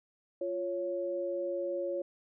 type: tone pair together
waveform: sine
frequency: 349.2 / 554.3 Hz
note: F4 / C#5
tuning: 0 / 0 cents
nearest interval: minor sixth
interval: 800 cents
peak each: -36 / -33 dBFS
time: 0.41-2.02 s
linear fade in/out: 5 ms
effects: none